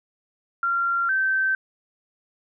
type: tone pair in turn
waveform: sine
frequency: 1380 / 1549 Hz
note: F6 / G6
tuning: -21 / -21 cents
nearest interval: major second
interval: 200 cents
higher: second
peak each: -20 / -19 dBFS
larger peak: second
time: 0.63-1.09 / 1.09-1.55 s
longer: neither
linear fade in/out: 2 ms
effects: none

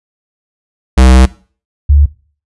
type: tone pair in turn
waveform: square / sine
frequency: 64.1 / 72.17 Hz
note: C2 / D2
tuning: -35 / -30 cents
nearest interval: major second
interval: 205 cents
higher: second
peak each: -3 dBFS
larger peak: neither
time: 0.97-1.26 / 1.89-2.06 s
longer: first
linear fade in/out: 10 ms
effects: noise-tail reverb RT60 0.4 s tail -19 dB re dry + resampled to 24000 Hz

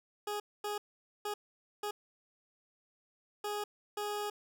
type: tone bursts at uneven times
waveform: 20% pulse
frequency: 415 Hz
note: G#4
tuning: 1 cent flat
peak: -30 dBFS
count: 6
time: 0.27-0.4 / 0.64-0.78 / 1.25-1.34 / 1.83-1.91 / 3.44-3.64 / 3.97-4.3 s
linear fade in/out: 5 ms
effects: none

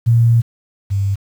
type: tone pair in turn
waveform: sine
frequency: 116.54 / 98.82 Hz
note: A#2 / G2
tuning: 0 / +14 cents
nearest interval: minor third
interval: 286 cents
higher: first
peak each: -8 / -14 dBFS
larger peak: first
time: 0.06-0.42 / 0.9-1.16 s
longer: first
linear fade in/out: 20 ms
effects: 7-bit

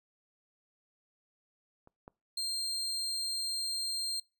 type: clicks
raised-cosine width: 1 ms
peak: -41 / -33 dBFS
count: 2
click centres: 1.874 / 2.079 s
type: tone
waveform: 35% pulse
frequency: 4186 Hz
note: C8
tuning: in tune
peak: -31 dBFS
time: 2.37-4.2 s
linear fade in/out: 5 ms
effects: noise-tail reverb RT60 0.3 s tail -25 dB re dry

